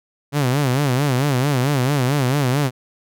sawtooth tone with vibrato, 135.1 Hz, C#3, 44 cents flat, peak -12 dBFS, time 0.32-2.71 s, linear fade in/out 50 ms, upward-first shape sine, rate 4.5 Hz, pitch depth 160 cents each way, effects none

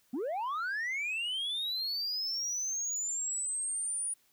sine linear sweep, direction up, 220 to 9660 Hz, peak -29 dBFS, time 0.13-4.14 s, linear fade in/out 10 ms, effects tanh soft clip ceiling -31 dBFS + white hiss -69 dBFS RMS until 4.32 s

